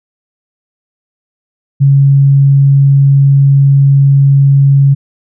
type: tone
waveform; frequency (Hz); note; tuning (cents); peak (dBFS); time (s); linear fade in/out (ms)
sine; 138.7; C#3; +1; -3; 1.8-4.95; 20
effects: none